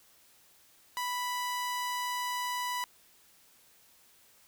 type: tone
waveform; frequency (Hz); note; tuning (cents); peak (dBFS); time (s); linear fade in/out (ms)
sawtooth; 987.8; B5; 0; -28; 0.97-2.84; 0
effects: white hiss -62 dBFS RMS until 4.47 s